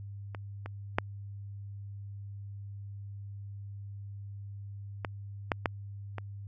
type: clicks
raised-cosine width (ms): 0.5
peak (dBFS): -25 / -25 / -10 / -17 / -11 / -11 / -22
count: 7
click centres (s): 0.348 / 0.66 / 0.985 / 5.048 / 5.518 / 5.658 / 6.183
effects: added 100 Hz sine -40 dBFS peak until 6.47 s